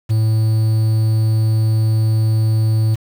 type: tone with quantisation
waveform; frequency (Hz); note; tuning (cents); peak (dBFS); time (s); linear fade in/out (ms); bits
triangle; 110; A2; 0; -10; 0.09-2.96; 20; 6
effects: none